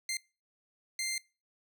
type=tone bursts at uneven times; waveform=15% pulse; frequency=2093 Hz; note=C7; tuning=in tune; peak=-26 dBFS; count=2; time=0.09-0.17 / 0.99-1.18 s; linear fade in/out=2 ms; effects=noise-tail reverb RT60 0.3 s tail -22 dB re dry